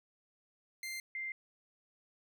sawtooth / sine tone pair in turn, 2093 / 2093 Hz, C7 / C7, 0 / 0 cents, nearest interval unison, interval 0 cents, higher neither, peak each -36 / -37 dBFS, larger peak first, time 0.83-1 / 1.15-1.32 s, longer neither, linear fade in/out 2 ms, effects none

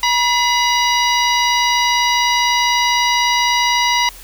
harmonic tone with a mistuned harmonic, 964 Hz, B5, 42 cents flat, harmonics 1 / 2 / 3 / 4 / 5 / 6, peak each -16 / -19 / -21 / -22 / -23 / -24 dBFS, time 0.03-4.09 s, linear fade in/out 2 ms, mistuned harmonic 2, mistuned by +85 cents, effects added 41 Hz sine -39 dBFS peak until 4.23 s + white hiss -39 dBFS RMS until 4.23 s

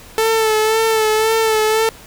sawtooth tone with vibrato, 440 Hz, A4, in tune, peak -9 dBFS, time 0.18-1.89 s, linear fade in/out 0 ms, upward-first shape sine, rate 1.9 Hz, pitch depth 34 cents each way, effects pink hiss -40 dBFS RMS until 2.06 s

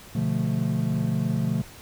triangle chord, B half-diminished seventh, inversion none, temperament equal, 123.47 / 146.83 / 174.61 / 220 Hz, B2 / D3 / F3 / A3, 0 / 0 / 0 / 0 cents, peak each -26 dBFS, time 0.15-1.62 s, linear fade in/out 5 ms, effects pink hiss -46 dBFS RMS until 1.81 s

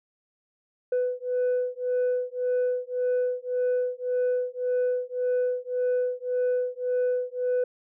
sine beating tone pair, 497.4 / 499.2 Hz, B4 / B4, +12 / +19 cents, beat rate 1.8 Hz, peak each -25 dBFS, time 0.92-7.64 s, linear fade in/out 5 ms, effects tanh soft clip ceiling -20 dBFS

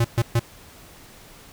square tone bursts, 116.9 Hz, A#2, 5 cents sharp, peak -17 dBFS, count 3, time 0-0.395 s, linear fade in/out 5 ms, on 45 ms, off 130 ms, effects pink hiss -47 dBFS RMS until 1.52 s

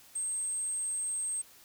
sine tone, 8372 Hz, C9, in tune, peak -31 dBFS, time 0.15-1.42 s, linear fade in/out 10 ms, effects white hiss -57 dBFS RMS until 1.64 s

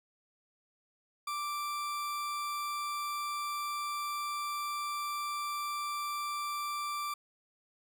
40% pulse tone, 1174 Hz, D6, 1 cent flat, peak -33 dBFS, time 1.27-7.14 s, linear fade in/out 5 ms, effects none

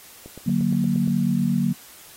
click train, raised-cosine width 2 ms, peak -27 dBFS, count 8, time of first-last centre 0.26-1.076 s, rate 8.58 Hz
sine chord, D augmented, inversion none, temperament equal, 146.83 / 185 / 233.1 Hz, D3 / F#3 / A#3, 0 / 0 / 0 cents, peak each -25 / -22 / -22 dBFS, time 0.46-1.73 s, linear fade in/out 10 ms
effects white hiss -46 dBFS RMS until 2.16 s + AAC 48 kbps

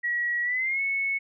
sine tone with pitch glide, 1918 to 2203 Hz, A#6 to C#7, +49 to -11 cents, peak -24 dBFS, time 0.03-1.19 s, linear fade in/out 20 ms, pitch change +240 cents, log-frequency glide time 0.43-0.81 s, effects none

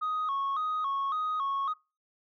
sine tone with vibrato, 1173 Hz, D6, 2 cents flat, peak -26 dBFS, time 0.01-1.74 s, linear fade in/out 20 ms, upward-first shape square, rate 1.8 Hz, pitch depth 110 cents each way, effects noise-tail reverb RT60 0.3 s tail -26 dB re dry + tanh soft clip ceiling -26 dBFS

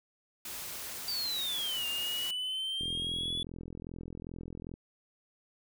white noise, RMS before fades -41 dBFS, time 0.45-2.31 s, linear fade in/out 5 ms
triangle exponential two-way sweep, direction down then up, 4699 to 2794 to 3444 Hz, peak -31 dBFS, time 1.08-3.43 s, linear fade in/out 2 ms, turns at 1.86 s
click train, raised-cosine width 3 ms, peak -30 dBFS, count 83, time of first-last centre 2.81-4.739 s, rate 42.5 Hz
effects none

